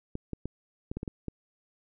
clicks, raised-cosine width 3 ms, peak -21 dBFS, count 8, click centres 0.154 / 0.333 / 0.456 / 0.915 / 0.97 / 1.031 / 1.078 / 1.283 s, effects none

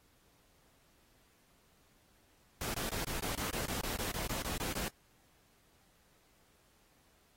pink noise bursts, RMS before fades -38 dBFS, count 15, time 2.61-4.882 s, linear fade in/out 2 ms, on 130 ms, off 23 ms, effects pink hiss -69 dBFS RMS until 7.36 s + AAC 48 kbps

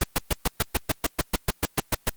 pink noise bursts, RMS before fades -21 dBFS, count 15, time 0.01-2.095 s, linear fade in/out 5 ms, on 27 ms, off 120 ms, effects white hiss -60 dBFS RMS until 2.16 s + Opus 24 kbps

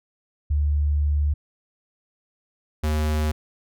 sine / square tone pair in turn, 73.42 / 76.57 Hz, D2 / D#2, 0 / -27 cents, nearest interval minor second, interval 73 cents, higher second, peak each -18 / -21 dBFS, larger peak first, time 0.5-1.34 / 2.83-3.32 s, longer first, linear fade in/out 10 ms, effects none

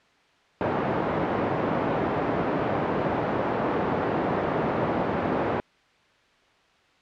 white band-pass noise, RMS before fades -26 dBFS, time 0.61-5.6 s, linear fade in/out 0 ms, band 120 to 730 Hz, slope 12 dB/octave, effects white hiss -60 dBFS RMS until 7.01 s + low-pass 3000 Hz 12 dB/octave

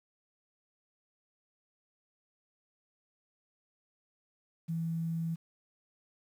sine tone with quantisation, 164.81 Hz, E3, in tune, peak -31 dBFS, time 4.68-5.36 s, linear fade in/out 20 ms, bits 10, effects none

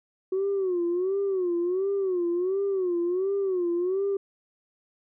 sine tone with vibrato, 370 Hz, F#4, in tune, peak -22 dBFS, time 0.32-4.17 s, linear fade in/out 5 ms, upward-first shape sine, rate 1.4 Hz, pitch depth 130 cents each way, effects tanh soft clip ceiling -20 dBFS

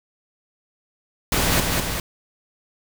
pink noise with echo, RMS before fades -20 dBFS, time 1.32-1.6 s, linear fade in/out 2 ms, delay 200 ms, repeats 2, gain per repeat -3 dB, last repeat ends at 2 s, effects none

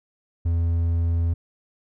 triangle tone, 84.1 Hz, E2, 35 cents sharp, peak -17 dBFS, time 0.45-1.34 s, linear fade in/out 10 ms, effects none

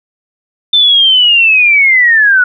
sine linear sweep, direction down, 3568 to 1444 Hz, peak -4 dBFS, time 0.73-2.44 s, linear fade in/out 5 ms, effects none

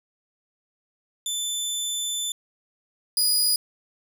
20% pulse tone pair in turn, 3525 / 4924 Hz, A7 / D#8, +2 / -19 cents, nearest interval tritone, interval 579 cents, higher second, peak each -20 / -13 dBFS, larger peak second, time 1.26-2.32 / 3.17-3.56 s, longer first, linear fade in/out 2 ms, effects none

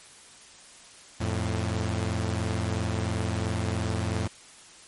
sawtooth tone pair together, 87.5 / 110.43 Hz, F2 / A2, +4 / +7 cents, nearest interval major third, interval 403 cents, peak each -25 dBFS, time 1.2-4.28 s, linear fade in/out 10 ms, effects white hiss -50 dBFS RMS until 4.87 s + MP3 48 kbps

